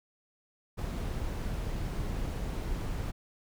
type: noise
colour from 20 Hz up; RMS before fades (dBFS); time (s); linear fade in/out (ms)
brown; -34; 0.77-3.12; 20
effects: none